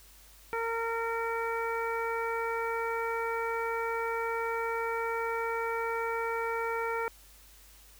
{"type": "harmonic tone", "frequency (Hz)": 458.7, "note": "A#4", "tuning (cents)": -28, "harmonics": [1, 2, 3, 4, 5], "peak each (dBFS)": [-33, -35, -36, -42, -40], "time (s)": [0.53, 7.08], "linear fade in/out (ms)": 0, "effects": ["added 50 Hz sine -57 dBFS peak until 7.99 s", "white hiss -57 dBFS RMS until 7.99 s"]}